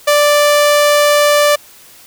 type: tone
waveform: sawtooth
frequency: 587.3 Hz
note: D5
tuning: in tune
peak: -4 dBFS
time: 0.07-1.56 s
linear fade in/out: 10 ms
effects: white hiss -41 dBFS RMS until 2.06 s